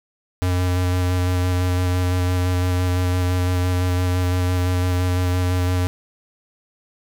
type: tone with vibrato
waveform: square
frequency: 90.3 Hz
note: F#2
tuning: 42 cents flat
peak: -18 dBFS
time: 0.42-5.87 s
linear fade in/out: 0 ms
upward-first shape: square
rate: 5.9 Hz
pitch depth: 12 cents each way
effects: none